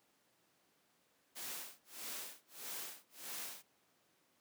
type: noise with tremolo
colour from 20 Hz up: white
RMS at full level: -44 dBFS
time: 1.35-3.63 s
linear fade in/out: 20 ms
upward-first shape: sine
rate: 1.6 Hz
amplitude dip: 100%
effects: pink hiss -74 dBFS RMS until 4.4 s + high-pass 200 Hz 12 dB/octave